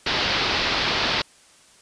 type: low-pass noise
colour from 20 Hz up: white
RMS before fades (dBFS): -23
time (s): 0.06-1.22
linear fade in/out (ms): 5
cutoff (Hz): 4800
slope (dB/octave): 48
effects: white hiss -53 dBFS RMS until 1.81 s + resampled to 22050 Hz